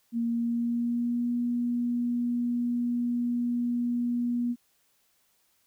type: tone with pitch glide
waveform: sine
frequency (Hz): 233.1 to 240.8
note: A#3 to B3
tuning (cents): 0 to -44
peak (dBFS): -25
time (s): 0.12-4.56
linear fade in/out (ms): 50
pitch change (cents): +56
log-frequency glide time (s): 0.24-1.31
effects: white hiss -69 dBFS RMS until 5.66 s